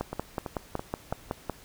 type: two click trains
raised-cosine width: 1 ms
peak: -19 / -15 dBFS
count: 4 / 9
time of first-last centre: 0.13-1.127 / 0.01-1.497 s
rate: 3.01 / 5.38 Hz
effects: pink hiss -52 dBFS RMS until 1.64 s